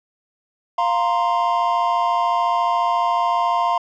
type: chord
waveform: triangle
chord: F suspended fourth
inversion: none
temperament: equal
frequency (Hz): 698.5 / 932.3 / 1046.5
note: F5 / Bb5 / C6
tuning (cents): 0 / 0 / 0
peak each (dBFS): -19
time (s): 0.78-3.78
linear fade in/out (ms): 5
effects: resampled to 16000 Hz